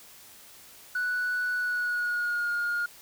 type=tone with pitch glide; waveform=sine; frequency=1479 to 1423.7 Hz; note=F#6 to F6; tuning=-1 to +33 cents; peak=-24 dBFS; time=0.95-2.86 s; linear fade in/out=5 ms; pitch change=-66 cents; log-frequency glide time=1.56-2.52 s; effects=tanh soft clip ceiling -24 dBFS + white hiss -51 dBFS RMS until 3.01 s

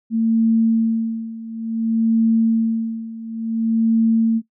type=tone with tremolo; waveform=sine; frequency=225.7 Hz; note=A3; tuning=44 cents sharp; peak=-12 dBFS; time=0.1-4.42 s; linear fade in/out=50 ms; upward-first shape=sine; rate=0.57 Hz; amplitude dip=85%; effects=noise-tail reverb RT60 0.1 s tail -19 dB re dry

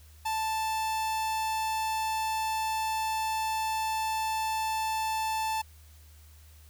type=tone; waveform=45% pulse; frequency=880 Hz; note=A5; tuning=in tune; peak=-28 dBFS; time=0.25-5.62 s; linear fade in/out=10 ms; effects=added 76 Hz sine -51 dBFS peak until 6.69 s + white hiss -60 dBFS RMS until 6.69 s

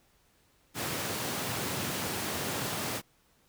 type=high-pass noise; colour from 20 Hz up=pink; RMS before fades=-34 dBFS; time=0.74-3.02 s; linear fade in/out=50 ms; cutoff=100 Hz; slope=24 dB/octave; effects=pink hiss -67 dBFS RMS until 3.48 s

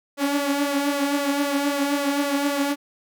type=tone with flanger; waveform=sawtooth; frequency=283.5 Hz; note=C#4; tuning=39 cents sharp; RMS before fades=-23 dBFS; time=0.17-2.76 s; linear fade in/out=50 ms; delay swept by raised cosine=1.5 to 4.9 ms; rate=3.8 Hz; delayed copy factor=+0.55; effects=none

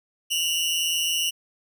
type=tone pair together; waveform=sawtooth; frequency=2794 / 2960 Hz; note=F7 / F#7; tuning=0 / 0 cents; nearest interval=minor second; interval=100 cents; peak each=-22 dBFS; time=0.3-1.31 s; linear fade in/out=20 ms; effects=none

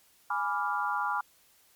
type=chord; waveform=sine; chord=G# diminished seventh; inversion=none; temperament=equal; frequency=830.6 / 987.8 / 1174.7 / 1396.9 Hz; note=G#5 / B5 / D6 / F6; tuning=0 / 0 / 0 / 0 cents; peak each=-33 dBFS; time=0.3-1.21 s; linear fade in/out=5 ms; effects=white hiss -63 dBFS RMS until 1.75 s + MP3 96 kbps

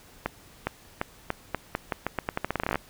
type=accelerating click train; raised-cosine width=0.5 ms; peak=-11 dBFS; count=22; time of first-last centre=0.26-2.757 s; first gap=410 ms; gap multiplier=0.84; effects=pink hiss -53 dBFS RMS until 2.89 s

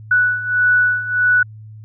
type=beating tone pair; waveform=sine; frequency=1478 / 1479.6 Hz; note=F#6 / F#6; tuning=-2 / 0 cents; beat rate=1.6 Hz; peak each=-18 / -14 dBFS; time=0.11-1.43 s; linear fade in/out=5 ms; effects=added 108 Hz sine -34 dBFS peak until 1.84 s

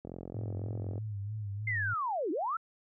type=click train; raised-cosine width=2 ms; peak=-28 dBFS; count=42; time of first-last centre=0.05-0.98 s; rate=44.1 Hz
type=tone with vibrato; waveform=sine; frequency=103.83 Hz; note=G#2; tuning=in tune; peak=-34 dBFS; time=0.34-1.94 s; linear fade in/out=10 ms; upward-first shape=sine; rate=3.2 Hz; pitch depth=79 cents each way
type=linear two-way sweep; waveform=sine; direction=down then up; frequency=2119 to 285.3 to 1379 Hz; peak=-30 dBFS; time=1.67-2.57 s; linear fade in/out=5 ms; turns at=2.31 s
effects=high-pass 60 Hz 12 dB/octave

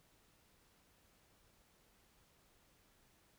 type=silence; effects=pink hiss -71 dBFS RMS until 3.38 s

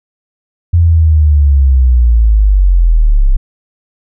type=linear sweep; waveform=sine; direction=down; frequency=86.4 to 31.5 Hz; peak=-4 dBFS; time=0.73-3.37 s; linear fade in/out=10 ms; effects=none

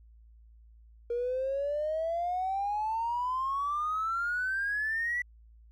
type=exponential sweep; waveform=triangle; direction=up; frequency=470 to 1975.5 Hz; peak=-25 dBFS; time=1.1-5.22 s; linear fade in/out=5 ms; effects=tanh soft clip ceiling -26 dBFS + added 56 Hz sine -53 dBFS peak until 5.71 s

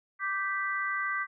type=chord; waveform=sine; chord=G major; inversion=second; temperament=equal with one note detuned; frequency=1174.7 / 1558.1 / 1975.5 Hz; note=D6 / G6 / B6; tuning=0 / -11 / 0 cents; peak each=-33 dBFS; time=0.19-1.27 s; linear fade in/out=50 ms; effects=none

